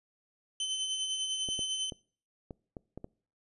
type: tone with tremolo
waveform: sawtooth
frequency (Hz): 3059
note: G7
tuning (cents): -43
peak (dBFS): -27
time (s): 0.6-1.9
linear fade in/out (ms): 2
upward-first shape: sine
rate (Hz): 10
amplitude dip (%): 40
type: clicks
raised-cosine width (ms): 2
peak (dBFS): -28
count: 7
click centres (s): 1.488 / 1.592 / 1.922 / 2.508 / 2.768 / 2.976 / 3.044
effects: noise-tail reverb RT60 0.5 s tail -25 dB re dry + resampled to 24000 Hz